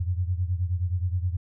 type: beating tone pair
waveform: sine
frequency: 87.31 / 96.81 Hz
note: F2 / G2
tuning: 0 / -21 cents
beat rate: 9.5 Hz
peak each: -25 / -29 dBFS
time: 0-1.37 s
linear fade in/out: 10 ms
effects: none